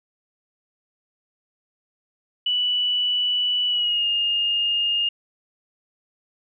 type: tone with pitch glide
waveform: sine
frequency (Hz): 2960 to 2833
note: F#7 to F7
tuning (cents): 0 to +24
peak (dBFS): -19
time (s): 2.46-5.09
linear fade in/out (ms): 5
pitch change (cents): -76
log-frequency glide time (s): 3.67-4.06
effects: none